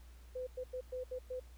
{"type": "tone bursts at uneven times", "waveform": "sine", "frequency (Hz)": 507, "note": "B4", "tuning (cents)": 45, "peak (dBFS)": -38, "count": 6, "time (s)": [[0.35, 0.47], [0.57, 0.64], [0.73, 0.81], [0.92, 1.04], [1.11, 1.19], [1.3, 1.4]], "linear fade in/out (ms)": 10, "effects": ["added 60 Hz sine -53 dBFS peak until 1.57 s", "pink hiss -66 dBFS RMS until 1.57 s"]}